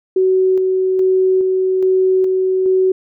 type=tone with tremolo; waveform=sine; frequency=375.2 Hz; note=F#4; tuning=24 cents sharp; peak=-10 dBFS; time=0.16-2.92 s; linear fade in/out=5 ms; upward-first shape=square; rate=1.2 Hz; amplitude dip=25%; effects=none